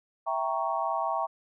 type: chord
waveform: sine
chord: E diminished seventh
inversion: none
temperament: equal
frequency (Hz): 659.3 / 784 / 932.3 / 1108.7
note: E5 / G5 / Bb5 / Db6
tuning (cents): 0 / 0 / 0 / 0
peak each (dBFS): -32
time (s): 0.26-1.27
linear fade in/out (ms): 20
effects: none